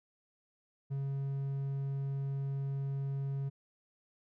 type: tone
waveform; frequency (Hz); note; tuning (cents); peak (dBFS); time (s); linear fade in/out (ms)
triangle; 137.7; C#3; -11; -31; 0.9-3.5; 20
effects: none